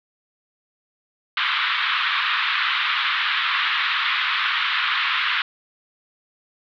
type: band-pass noise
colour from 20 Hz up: pink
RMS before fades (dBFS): -22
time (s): 1.37-5.42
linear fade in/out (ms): 2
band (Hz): 1100 to 3800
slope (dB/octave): 48
effects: none